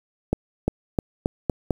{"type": "accelerating click train", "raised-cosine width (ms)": 2, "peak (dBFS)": -7, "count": 6, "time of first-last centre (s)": [0.33, 1.707], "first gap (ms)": 350, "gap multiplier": 0.88, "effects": ["7-bit"]}